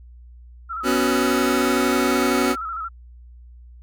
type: tone with vibrato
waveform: sine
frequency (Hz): 1318.5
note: E6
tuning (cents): 0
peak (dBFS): -26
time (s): 0.69-2.89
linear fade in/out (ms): 20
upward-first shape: square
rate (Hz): 13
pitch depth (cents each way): 55
type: chord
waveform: sawtooth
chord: B suspended second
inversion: none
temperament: just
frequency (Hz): 246.9 / 277.8 / 370.4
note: B3 / C#4 / F#4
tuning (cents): 0 / +4 / +2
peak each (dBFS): -18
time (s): 0.83-2.56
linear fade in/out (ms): 50
effects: added 60 Hz sine -41 dBFS peak until 3.82 s